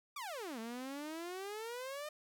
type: exponential two-way sweep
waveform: sawtooth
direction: down then up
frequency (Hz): 1222 to 220 to 614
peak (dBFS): -38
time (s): 0.16-2.09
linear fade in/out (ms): 5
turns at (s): 0.59
effects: none